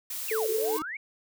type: noise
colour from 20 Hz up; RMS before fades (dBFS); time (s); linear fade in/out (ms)
blue; -35; 0.1-0.79; 5
type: exponential two-way sweep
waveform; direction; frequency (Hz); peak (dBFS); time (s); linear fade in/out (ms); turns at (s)
sine; down then up; 2900 to 353.3 to 2312; -33; 0.28-0.97; 5; 0.5
type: tone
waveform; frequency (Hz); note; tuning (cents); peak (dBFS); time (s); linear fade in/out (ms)
sine; 440; A4; 0; -26; 0.31-0.77; 5
type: tone with exponential growth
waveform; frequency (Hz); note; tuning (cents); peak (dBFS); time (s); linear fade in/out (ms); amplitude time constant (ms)
square; 311.1; D#4; 0; -32; 0.37-0.82; 0; 97
effects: none